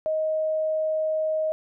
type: tone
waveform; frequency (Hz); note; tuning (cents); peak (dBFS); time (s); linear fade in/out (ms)
sine; 627; D#5; +13; -22; 0.06-1.52; 0
effects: none